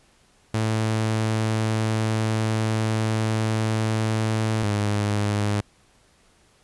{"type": "tone pair in turn", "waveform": "sawtooth", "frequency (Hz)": [110, 103.53], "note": ["A2", "G#2"], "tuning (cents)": [0, -5], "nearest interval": "minor second", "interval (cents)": 105, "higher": "first", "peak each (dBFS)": -17, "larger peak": "neither", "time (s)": [[0.54, 4.63], [4.63, 5.61]], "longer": "first", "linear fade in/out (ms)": 5, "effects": ["pink hiss -59 dBFS RMS until 6.63 s", "resampled to 24000 Hz"]}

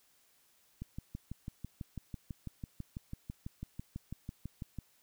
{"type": "click train", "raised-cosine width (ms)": 5, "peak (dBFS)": -28, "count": 25, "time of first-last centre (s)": [0.82, 4.787], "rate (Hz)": 6.05, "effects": ["white hiss -69 dBFS RMS until 5.02 s"]}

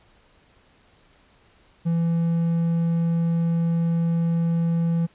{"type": "tone", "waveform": "triangle", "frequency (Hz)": 167.4, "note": "E3", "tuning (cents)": 27, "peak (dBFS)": -17, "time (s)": [1.85, 5.07], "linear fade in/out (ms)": 20, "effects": ["pink hiss -58 dBFS RMS until 5.14 s", "resampled to 8000 Hz"]}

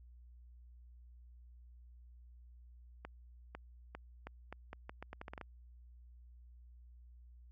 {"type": "accelerating click train", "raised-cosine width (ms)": 0.5, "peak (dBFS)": -30, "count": 14, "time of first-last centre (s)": [3.05, 5.413], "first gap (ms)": 500, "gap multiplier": 0.8, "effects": ["added 60 Hz sine -55 dBFS peak until 7.51 s"]}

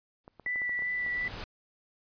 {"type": "noise with exponential growth", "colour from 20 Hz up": "pink", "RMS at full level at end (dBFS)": -38, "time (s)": [0.24, 1.44], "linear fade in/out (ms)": 1, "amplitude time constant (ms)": 260}
{"type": "clicks", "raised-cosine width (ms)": 1, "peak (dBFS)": -33, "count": 9, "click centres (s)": [0.279, 0.397, 0.463, 0.559, 0.618, 0.694, 0.791, 0.822, 1.064]}
{"type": "tone with vibrato", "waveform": "sine", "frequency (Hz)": 1972, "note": "B6", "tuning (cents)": -3, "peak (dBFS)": -29, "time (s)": [0.46, 1.28], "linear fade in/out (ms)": 2, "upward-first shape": "triangle", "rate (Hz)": 2.7, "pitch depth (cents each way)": 16}
{"effects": ["resampled to 11025 Hz"]}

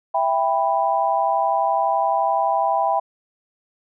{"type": "chord", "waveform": "sine", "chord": "E minor", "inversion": "none", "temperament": "just", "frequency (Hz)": [659.3, 791.1, 988.9], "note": ["E5", "G5", "B5"], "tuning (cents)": [0, 16, 2], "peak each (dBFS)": [-22, -20, -22], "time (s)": [0.14, 3], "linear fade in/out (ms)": 10, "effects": []}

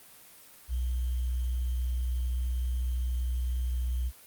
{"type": "tone with sample-and-hold", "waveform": "sine", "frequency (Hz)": 61.9, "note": "B1", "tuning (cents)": 5, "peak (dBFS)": -27, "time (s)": [0.68, 4.12], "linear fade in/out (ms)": 50, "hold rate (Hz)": 3150, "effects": ["white hiss -53 dBFS RMS until 4.26 s", "Opus 32 kbps"]}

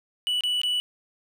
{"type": "tone with dropouts", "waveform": "triangle", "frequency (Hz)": 2957, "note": "F#7", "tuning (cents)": -2, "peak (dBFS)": -21, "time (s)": [0.27, 0.8], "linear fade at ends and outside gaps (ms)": 0, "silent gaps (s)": [[0.408, 0.436], [0.616, 0.634]], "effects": []}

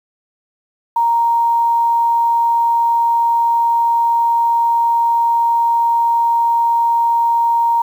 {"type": "tone", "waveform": "sine", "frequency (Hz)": 932.3, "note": "A#5", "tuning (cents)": 0, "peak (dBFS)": -11, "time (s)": [0.96, 7.82], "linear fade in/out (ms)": 5, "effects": ["7-bit"]}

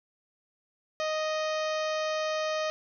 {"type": "harmonic tone with a mistuned harmonic", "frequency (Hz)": 622.3, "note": "D#5", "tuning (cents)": 0, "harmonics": [1, 2, 3, 4, 5, 6, 7, 8, 9, 10], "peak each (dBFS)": [-29, -35, -39, -41, -43, -45, -46, -47, -48, -49], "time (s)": [1, 2.7], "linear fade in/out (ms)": 0, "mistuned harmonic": 7, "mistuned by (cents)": -25, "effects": []}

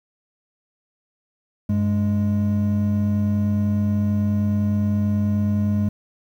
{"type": "tone pair together", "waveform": "triangle", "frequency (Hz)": [97.9, 207.4], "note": ["G2", "G#3"], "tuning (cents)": [-2, -2], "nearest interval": "octave + minor second", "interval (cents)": 1300, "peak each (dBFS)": [-19, -18], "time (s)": [1.69, 5.89], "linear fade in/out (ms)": 5, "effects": ["9-bit"]}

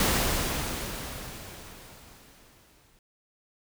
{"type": "noise with exponential decay", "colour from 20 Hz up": "pink", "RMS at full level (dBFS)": -23, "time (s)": [0, 2.99], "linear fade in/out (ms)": 2, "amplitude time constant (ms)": 650, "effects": []}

